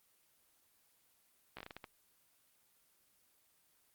slowing click train, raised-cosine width 0.3 ms, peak -30 dBFS, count 8, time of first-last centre 1.57-1.842 s, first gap 15 ms, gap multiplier 1.31, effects white hiss -72 dBFS RMS until 3.94 s + Opus 24 kbps

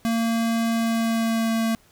square tone with pitch glide, 228.7 to 225.7 Hz, A#3 to A3, -33 to +44 cents, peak -21 dBFS, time 0.05-1.75 s, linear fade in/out 0 ms, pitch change -23 cents, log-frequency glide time 0.72-1.57 s, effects pink hiss -57 dBFS RMS until 1.91 s

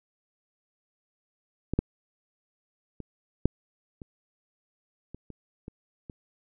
clicks, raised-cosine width 3 ms, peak -15 / -9 / -25 / -7 / -28 / -27 / -29 / -26 / -27 dBFS, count 9, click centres 1.736 / 1.79 / 3.003 / 3.456 / 4.018 / 5.146 / 5.303 / 5.681 / 6.098 s, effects none

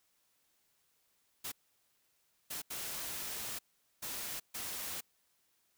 white noise bursts at uneven times, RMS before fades -41 dBFS, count 5, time 1.44-1.52 / 2.5-2.62 / 2.7-3.59 / 4.02-4.4 / 4.54-5.01 s, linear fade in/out 10 ms, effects white hiss -75 dBFS RMS until 5.77 s

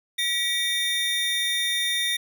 square tone cluster, 1936 / 2284 / 3639 Hz, B6 / D7 / A#7, -35 / -49 / -42 cents, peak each -29 / -33 / -25 dBFS, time 0.18-2.17 s, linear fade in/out 10 ms, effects none

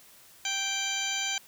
harmonic tone with a mistuned harmonic, 784 Hz, G5, in tune, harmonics 1 / 2 / 3 / 4 / 5 / 6 / 8 / 9, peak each -40 / -38 / -34 / -34 / -40 / -40 / -36 / -37 dBFS, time 0.45-1.38 s, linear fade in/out 2 ms, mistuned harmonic 8, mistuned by -50 cents, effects white hiss -55 dBFS RMS until 1.47 s

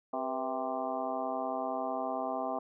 harmonic tone with a mistuned harmonic, 130.8 Hz, C3, in tune, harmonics 2 / 3 / 4 / 5 / 6 / 7 / 8 / 9, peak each -40 / -45 / -42 / -36 / -37 / -47 / -41 / -44 dBFS, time 0.13-2.59 s, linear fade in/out 5 ms, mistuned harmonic 4, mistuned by -110 cents, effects none

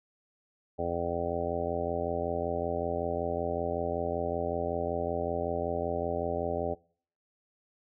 harmonic tone, 85.3 Hz, F2, 40 cents flat, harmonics 1 / 2 / 3 / 4 / 5 / 6 / 7 / 8 / 9, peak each -39 / -42 / -40 / -41 / -35 / -39 / -34 / -42 / -37 dBFS, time 0.78-6.75 s, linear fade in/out 20 ms, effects noise-tail reverb RT60 0.5 s tail -23 dB re dry

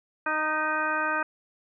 harmonic tone with a mistuned harmonic, 309.1 Hz, D#4, 11 cents flat, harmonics 1 / 2 / 3 / 4 / 5 / 6 / 8, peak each -37 / -34 / -32 / -30 / -28 / -37 / -37 dBFS, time 0.26-1.23 s, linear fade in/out 5 ms, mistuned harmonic 6, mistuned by +24 cents, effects none

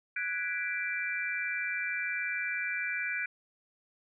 sine chord, G# half-diminished seventh, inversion third, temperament equal, 1480 / 1661.2 / 1975.5 / 2349 Hz, F#6 / G#6 / B6 / D7, 0 / 0 / 0 / 0 cents, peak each -36 / -38 / -40 / -34 dBFS, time 0.16-3.26 s, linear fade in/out 5 ms, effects none

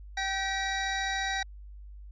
25% pulse tone pair together, 775 / 1920.4 Hz, G5 / B6, -20 / -49 cents, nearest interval octave + major third, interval 1571 cents, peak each -28 dBFS, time 0.17-1.43 s, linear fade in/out 5 ms, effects added 50 Hz sine -43 dBFS peak until 2.11 s + resampled to 16000 Hz

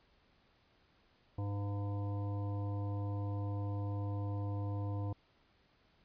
harmonic tone, 101.2 Hz, G#2, 44 cents flat, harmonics 1 / 3 / 5 / 7 / 9 / 10, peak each -35 / -45 / -49 / -52 / -54 / -55 dBFS, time 1.38-5.13 s, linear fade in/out 5 ms, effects pink hiss -70 dBFS RMS until 6.04 s + resampled to 11025 Hz

